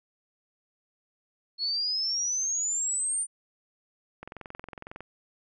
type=exponential sweep; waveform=sine; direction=up; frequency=4316 to 9110 Hz; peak=-26 dBFS; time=1.58-3.27 s; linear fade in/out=50 ms
type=click train; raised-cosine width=0.5 ms; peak=-25 dBFS; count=18; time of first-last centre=4.23-5.006 s; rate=21.9 Hz
effects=none